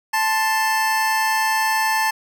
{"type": "tone pair together", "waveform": "25% pulse", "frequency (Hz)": [880, 1050.1], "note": ["A5", "C6"], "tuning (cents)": [0, 6], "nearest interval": "minor third", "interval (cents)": 306, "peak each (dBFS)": [-14, -24], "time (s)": [0.13, 2.11], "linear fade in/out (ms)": 10, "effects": []}